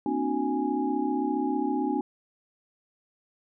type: tone cluster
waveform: sine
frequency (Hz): 233.2 / 265.2 / 300.4 / 366.8 / 829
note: A#3 / C4 / D4 / F#4 / G#5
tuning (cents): +1 / +23 / +39 / -15 / -3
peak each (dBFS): -35 / -29 / -29 / -33 / -32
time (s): 0.06-2.01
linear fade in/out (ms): 2
effects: none